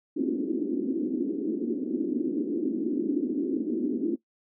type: band-pass noise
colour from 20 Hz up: white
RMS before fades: -28 dBFS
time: 0.16-4.16 s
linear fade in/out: 10 ms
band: 240 to 350 Hz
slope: 48 dB/octave
effects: noise-tail reverb RT60 0.1 s tail -17 dB re dry